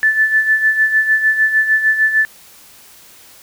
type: tone with tremolo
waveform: sine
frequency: 1752 Hz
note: A6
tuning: 8 cents flat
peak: -8 dBFS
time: 0.03-2.25 s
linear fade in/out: 0 ms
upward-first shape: sine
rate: 6.6 Hz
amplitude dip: 65%
effects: white hiss -43 dBFS RMS until 3.42 s